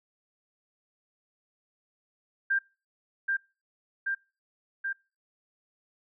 sine tone with echo, 1588 Hz, G6, 22 cents sharp, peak -23 dBFS, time 2.5-2.59 s, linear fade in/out 10 ms, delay 780 ms, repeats 3, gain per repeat -2 dB, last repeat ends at 4.93 s, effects noise-tail reverb RT60 0.3 s tail -23 dB re dry

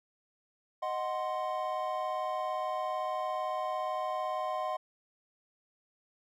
triangle chord, C diminished, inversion first, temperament equal, 622.3 / 740 / 1046.5 Hz, Eb5 / Gb5 / C6, 0 / 0 / 0 cents, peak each -34 dBFS, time 0.82-4.77 s, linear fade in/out 10 ms, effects none

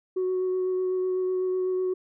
sine tone with vibrato, 370 Hz, F#4, in tune, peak -22 dBFS, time 0.16-1.94 s, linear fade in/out 10 ms, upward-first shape sine, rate 8 Hz, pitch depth 11 cents each way, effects tanh soft clip ceiling -21 dBFS

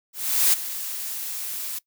blue noise with ADSR envelope, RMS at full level -17 dBFS, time 0.13-1.79 s, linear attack 400 ms, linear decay 15 ms, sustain -14 dB, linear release 8 ms, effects noise-tail reverb RT60 0.1 s tail -21 dB re dry

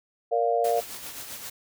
sine chord, Bb major, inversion none, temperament just, 466.2 / 582.7 / 699.2 Hz, Bb4 / D5 / F5, 0 / -14 / +2 cents, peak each -25 / -28 / -24 dBFS, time 0.31-0.81 s, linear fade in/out 20 ms
white noise with tremolo, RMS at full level -37 dBFS, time 0.64-1.5 s, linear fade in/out 5 ms, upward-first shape sine, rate 7.6 Hz, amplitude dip 45%
effects none

